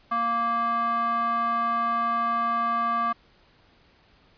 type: tone with band-pass filter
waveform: square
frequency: 233.1 Hz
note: A#3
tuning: in tune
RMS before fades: -25 dBFS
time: 0.11-3.13 s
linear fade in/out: 10 ms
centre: 1100 Hz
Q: 5.4
effects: pink hiss -59 dBFS RMS until 4.37 s + resampled to 11025 Hz